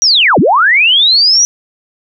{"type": "linear two-way sweep", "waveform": "sine", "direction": "down then up", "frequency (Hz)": [5920, 130.81, 5920], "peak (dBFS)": -5, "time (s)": [0.02, 1.45], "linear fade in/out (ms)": 0, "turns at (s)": 0.39, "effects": []}